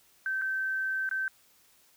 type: tone with dropouts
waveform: sine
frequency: 1548 Hz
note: G6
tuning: 22 cents flat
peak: -28 dBFS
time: 0.26-1.28 s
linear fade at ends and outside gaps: 1 ms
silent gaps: 0.415-0.419 / 1.091-1.112 s
effects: white hiss -63 dBFS RMS until 1.96 s